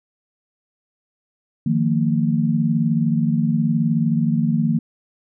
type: chord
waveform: sine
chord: Eb suspended second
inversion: none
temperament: equal with one note detuned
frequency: 155.56 / 174.61 / 228.7 Hz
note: Eb3 / F3 / Bb3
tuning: 0 / 0 / -33 cents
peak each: -20 / -22 / -19 dBFS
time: 1.66-4.79 s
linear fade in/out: 5 ms
effects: none